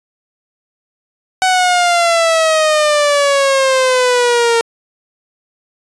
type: exponential sweep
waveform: sawtooth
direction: down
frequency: 752 to 459 Hz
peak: -6 dBFS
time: 1.42-4.61 s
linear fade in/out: 0 ms
effects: resampled to 22050 Hz